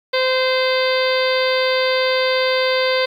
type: harmonic tone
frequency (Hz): 517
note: C5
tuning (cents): -21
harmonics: 1 / 2 / 3 / 4 / 5 / 6 / 7 / 8 / 9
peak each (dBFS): -17 / -25 / -26 / -24 / -30 / -31 / -27 / -31 / -27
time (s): 0.13-3.06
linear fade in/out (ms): 10
effects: 8-bit